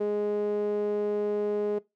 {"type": "tone with band-pass filter", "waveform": "sawtooth", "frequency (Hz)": 207.7, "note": "G#3", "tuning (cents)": 0, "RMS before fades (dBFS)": -28, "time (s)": [0, 1.79], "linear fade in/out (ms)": 10, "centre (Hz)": 450, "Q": 4.7, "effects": ["noise-tail reverb RT60 0.2 s tail -20 dB re dry"]}